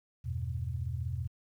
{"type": "chord", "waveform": "sine", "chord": "E minor", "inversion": "none", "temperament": "equal", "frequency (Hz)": [82.41, 98, 123.47], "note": ["E2", "G2", "B2"], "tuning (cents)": [0, 0, 0], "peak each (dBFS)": [-36, -39, -36], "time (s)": [0.24, 1.28], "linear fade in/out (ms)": 20, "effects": ["11-bit"]}